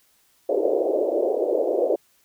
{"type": "band-pass noise", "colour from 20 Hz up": "white", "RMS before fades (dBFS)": -22, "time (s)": [0.49, 1.96], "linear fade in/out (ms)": 5, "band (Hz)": [350, 600], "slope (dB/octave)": 48, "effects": ["white hiss -62 dBFS RMS until 2.24 s"]}